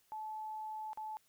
sine tone with dropouts, 866 Hz, A5, 28 cents flat, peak -40 dBFS, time 0.12-1.17 s, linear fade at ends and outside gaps 0 ms, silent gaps 0.932-0.974 s, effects white hiss -72 dBFS RMS until 1.28 s

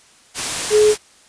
sine tone in noise, 423.7 Hz, G#4, 35 cents sharp, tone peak -9 dBFS, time 0.7-0.95 s, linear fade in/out 50 ms, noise white, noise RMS -22 dBFS, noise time 0.34-0.98 s, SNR +10 dB, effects white hiss -50 dBFS RMS until 1.28 s + resampled to 22050 Hz

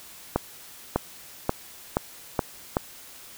accelerating click train, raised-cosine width 1 ms, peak -7 dBFS, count 6, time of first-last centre 0.36-2.769 s, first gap 600 ms, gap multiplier 0.89, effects white hiss -46 dBFS RMS until 3.37 s

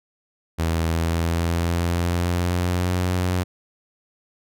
sawtooth tone with pitch glide, 82.1 to 90.57 Hz, E2 to F#2, -6 to -36 cents, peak -16 dBFS, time 0.58-3.44 s, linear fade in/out 20 ms, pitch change +170 cents, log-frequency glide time 0.84-3.05 s, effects none

